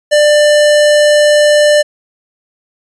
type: tone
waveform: square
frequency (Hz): 594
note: D5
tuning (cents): +20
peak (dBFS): -6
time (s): 0.11-1.83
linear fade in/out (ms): 20
effects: resampled to 22050 Hz